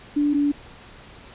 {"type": "tone pair in turn", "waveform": "sine", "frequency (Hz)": [291.8, 288.4], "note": ["D4", "D4"], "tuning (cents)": [-11, -31], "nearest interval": "unison", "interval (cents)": 20, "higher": "first", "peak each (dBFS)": -17, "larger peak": "neither", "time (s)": [[0.16, 0.34], [0.34, 0.52]], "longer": "neither", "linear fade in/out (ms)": 10, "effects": ["pink hiss -45 dBFS RMS until 1.34 s", "resampled to 8000 Hz"]}